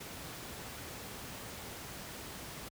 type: noise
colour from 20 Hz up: pink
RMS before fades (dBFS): -45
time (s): 0-2.69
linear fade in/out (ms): 10
effects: high-pass 60 Hz 12 dB/octave